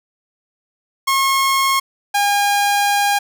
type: tone pair in turn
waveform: sawtooth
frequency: 1083 / 811.3 Hz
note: C#6 / G#5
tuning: -41 / -41 cents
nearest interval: perfect fourth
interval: 500 cents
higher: first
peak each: -10 dBFS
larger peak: neither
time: 1.07-1.8 / 2.14-3.19 s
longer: second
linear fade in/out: 10 ms
effects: none